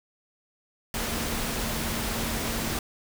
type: tone in noise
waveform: sine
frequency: 227.5 Hz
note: A#3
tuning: 42 cents flat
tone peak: -36 dBFS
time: 0.94-2.79 s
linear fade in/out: 2 ms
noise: pink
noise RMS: -30 dBFS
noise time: 0.94-2.79 s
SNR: -9 dB
effects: none